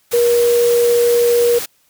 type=tone in noise; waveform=sine; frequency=476.1 Hz; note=A#4; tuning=37 cents sharp; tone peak=-10 dBFS; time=0.13-1.59 s; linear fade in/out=10 ms; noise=white; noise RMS=-25 dBFS; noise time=0.11-1.66 s; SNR=+12 dB; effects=white hiss -58 dBFS RMS until 1.89 s